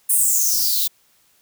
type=noise with high-pass filter sweep; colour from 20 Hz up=violet; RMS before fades=-18 dBFS; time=0.09-0.88 s; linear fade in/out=10 ms; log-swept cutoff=9700 to 3600 Hz; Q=6.8; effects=white hiss -59 dBFS RMS until 1.41 s